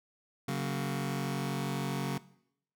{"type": "chord", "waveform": "sawtooth", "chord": "F# major", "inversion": "second", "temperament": "just", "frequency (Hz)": [138.75, 185, 231.2], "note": ["C#3", "F#3", "A#3"], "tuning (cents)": [2, 0, -14], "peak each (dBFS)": [-30, -32, -35], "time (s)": [0.48, 2.18], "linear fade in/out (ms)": 5, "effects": ["noise-tail reverb RT60 0.7 s tail -19 dB re dry"]}